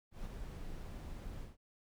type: noise with ADSR envelope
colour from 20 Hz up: brown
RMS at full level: -42 dBFS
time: 0.11-1.57 s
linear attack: 130 ms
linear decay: 31 ms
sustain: -3 dB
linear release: 160 ms
effects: none

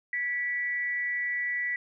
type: tone with amplitude modulation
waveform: sine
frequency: 1959 Hz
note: B6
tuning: 15 cents flat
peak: -25 dBFS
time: 0.13-1.76 s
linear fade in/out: 2 ms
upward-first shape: sine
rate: 288 Hz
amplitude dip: 50%
effects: none

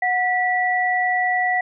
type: tone pair together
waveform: sine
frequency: 731.8 / 1955 Hz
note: F#5 / B6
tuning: -19 / -18 cents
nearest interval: octave + perfect fourth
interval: 1701 cents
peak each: -20 dBFS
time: 0.02-1.61 s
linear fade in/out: 5 ms
effects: none

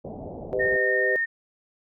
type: low-pass noise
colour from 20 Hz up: white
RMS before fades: -37 dBFS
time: 0.04-0.77 s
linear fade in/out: 10 ms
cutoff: 720 Hz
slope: 48 dB/octave
type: chord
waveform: sine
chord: G augmented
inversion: none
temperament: equal with one note detuned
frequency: 392 / 505.7 / 622.3 Hz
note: G4 / B4 / D#5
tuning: 0 / +41 / 0 cents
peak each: -27 / -26 / -30 dBFS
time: 0.53-1.16 s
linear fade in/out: 0 ms
type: tone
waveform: sine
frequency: 1834 Hz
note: A#6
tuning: 29 cents flat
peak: -22 dBFS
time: 0.59-1.26 s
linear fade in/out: 20 ms
effects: none

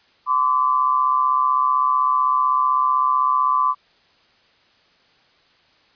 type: tone pair together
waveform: sine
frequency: 1023 / 1158.8 Hz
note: C6 / D6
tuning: -39 / -24 cents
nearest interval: major second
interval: 215 cents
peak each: -18 / -18 dBFS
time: 0.26-3.75 s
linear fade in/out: 50 ms
effects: white hiss -57 dBFS RMS until 5.95 s + resampled to 11025 Hz

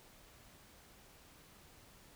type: silence
effects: pink hiss -61 dBFS RMS until 2.15 s

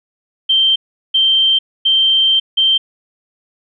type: tone bursts at uneven times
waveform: sine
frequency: 3136 Hz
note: G7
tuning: in tune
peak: -9 dBFS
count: 4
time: 0.49-0.76 / 1.14-1.59 / 1.85-2.4 / 2.57-2.78 s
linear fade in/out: 10 ms
effects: none

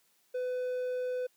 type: tone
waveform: triangle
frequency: 502 Hz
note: B4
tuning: 28 cents sharp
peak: -29 dBFS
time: 0.34-1.27 s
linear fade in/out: 10 ms
effects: white hiss -70 dBFS RMS until 1.36 s + high-pass 150 Hz 12 dB/octave

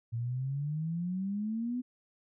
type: exponential sweep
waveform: sine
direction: up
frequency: 113.8 to 253.4 Hz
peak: -31 dBFS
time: 0.12-1.82 s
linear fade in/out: 20 ms
effects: none

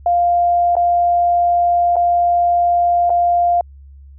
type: tone with dropouts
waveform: sine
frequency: 698.5 Hz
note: F5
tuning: in tune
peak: -11 dBFS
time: 0.06-3.61 s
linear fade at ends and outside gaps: 2 ms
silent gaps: 0.754-0.766 / 1.958-1.965 / 3.096-3.102 s
effects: added 69 Hz sine -37 dBFS peak until 4.18 s

